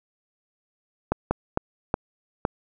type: slowing click train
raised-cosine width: 1 ms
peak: -7 dBFS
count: 5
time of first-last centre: 1.12-2.451 s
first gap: 190 ms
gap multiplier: 1.39
effects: none